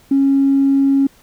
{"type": "tone with tanh clipping", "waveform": "triangle", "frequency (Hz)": 274.5, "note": "C#4", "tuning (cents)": -17, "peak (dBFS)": -10, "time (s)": [0.11, 1.07], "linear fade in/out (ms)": 5, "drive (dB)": 4, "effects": ["pink hiss -50 dBFS RMS until 1.22 s"]}